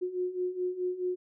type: beating tone pair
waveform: sine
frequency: 360 / 364.7 Hz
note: F#4 / F#4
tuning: -47 / -25 cents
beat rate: 4.7 Hz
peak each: -35 / -31 dBFS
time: 0.01-1.16 s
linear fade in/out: 20 ms
effects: none